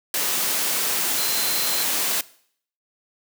sine tone in noise, 4103 Hz, C8, 35 cents flat, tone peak -29 dBFS, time 1.18-1.83 s, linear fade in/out 2 ms, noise white, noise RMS -23 dBFS, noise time 0.14-2.21 s, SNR -9 dB, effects noise-tail reverb RT60 0.6 s tail -20 dB re dry + high-pass 200 Hz 12 dB/octave

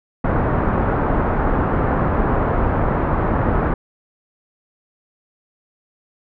pink low-pass noise, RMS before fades -18 dBFS, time 0.24-3.74 s, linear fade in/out 5 ms, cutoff 1400 Hz, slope 24 dB/octave, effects none

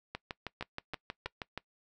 two click trains, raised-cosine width 0.3 ms, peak -21 / -22 dBFS, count 10 / 3, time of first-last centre 0.15-1.576 / 0.61-1.261 s, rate 6.31 / 3.07 Hz, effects noise-tail reverb RT60 0.1 s tail -22 dB re dry

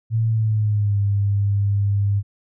sine tone with pitch glide, 112.4 to 100.72 Hz, A2 to G2, +37 to +47 cents, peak -16 dBFS, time 0.1-2.23 s, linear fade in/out 50 ms, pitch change -190 cents, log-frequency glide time 0.28-0.99 s, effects none

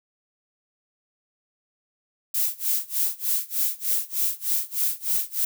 violet noise with tremolo, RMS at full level -22 dBFS, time 2.34-5.45 s, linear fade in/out 5 ms, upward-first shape sine, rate 3.3 Hz, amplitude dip 95%, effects none

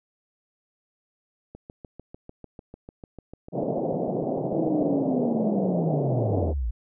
click train, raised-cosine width 2 ms, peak -27 dBFS, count 23, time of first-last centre 1.55-4.824 s, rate 6.72 Hz
white band-pass noise, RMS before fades -27 dBFS, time 3.52-6.54 s, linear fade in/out 50 ms, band 130 to 690 Hz, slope 48 dB/octave
sine linear sweep, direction down, 333.4 to 51.91 Hz, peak -24 dBFS, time 4.54-6.71 s, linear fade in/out 10 ms
effects none

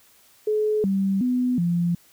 sine tone with pitch steps, 427 / 194.4 / 250 / 172.6 Hz, G#4 / G3 / B3 / F3, +48 / -14 / +21 / -20 cents, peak -19 dBFS, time 0.47-1.95 s, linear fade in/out 5 ms, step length 370 ms, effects white hiss -56 dBFS RMS until 2.12 s

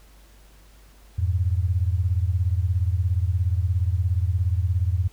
sine beating tone pair, 85.2 / 102.2 Hz, F2 / G#2, -42 / -27 cents, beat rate 17 Hz, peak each -21 / -24 dBFS, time 1.18-5.08 s, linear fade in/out 10 ms, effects added 50 Hz sine -49 dBFS peak until 5.12 s + pink hiss -56 dBFS RMS until 5.12 s

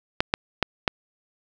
clicks, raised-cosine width 0.3 ms, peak -3 dBFS, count 4, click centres 0.205 / 0.339 / 0.627 / 0.878 s, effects none

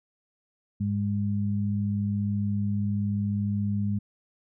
sine tone pair together, 102.6 / 203.4 Hz, G#2 / G#3, -21 / -36 cents, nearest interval octave, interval 1185 cents, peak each -27 dBFS, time 0.8-3.99 s, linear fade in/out 10 ms, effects none

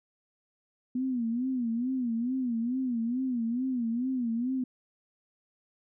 sine tone with vibrato, 244.4 Hz, B3, 18 cents flat, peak -27 dBFS, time 0.95-4.64 s, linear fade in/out 5 ms, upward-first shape sine, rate 2.3 Hz, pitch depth 130 cents each way, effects none

